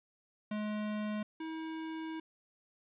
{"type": "tone pair in turn", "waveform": "square", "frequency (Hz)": [211.5, 320.3], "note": ["G#3", "E4"], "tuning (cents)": [32, -50], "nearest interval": "perfect fifth", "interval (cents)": 718, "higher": "second", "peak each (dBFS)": [-35, -39], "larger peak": "first", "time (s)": [[0.51, 1.23], [1.4, 2.2]], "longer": "second", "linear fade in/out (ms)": 5, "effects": ["resampled to 8000 Hz", "11-bit"]}